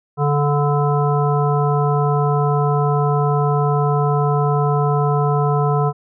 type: harmonic tone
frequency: 145.2 Hz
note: D3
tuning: 19 cents flat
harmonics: 1 / 3 / 5 / 7 / 9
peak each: -16 / -21 / -23 / -24 / -26 dBFS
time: 0.17-5.93 s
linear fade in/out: 50 ms
effects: none